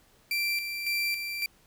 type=tone with tremolo; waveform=30% pulse; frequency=2353 Hz; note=D7; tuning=3 cents sharp; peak=-24 dBFS; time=0.31-1.46 s; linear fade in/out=2 ms; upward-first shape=square; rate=1.8 Hz; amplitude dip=50%; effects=pink hiss -62 dBFS RMS until 1.66 s